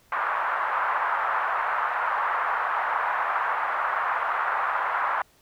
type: band-pass noise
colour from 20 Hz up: pink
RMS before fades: -26 dBFS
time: 0.12-5.22 s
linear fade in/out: 2 ms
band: 880 to 1500 Hz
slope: 24 dB/octave
effects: pink hiss -60 dBFS RMS until 5.41 s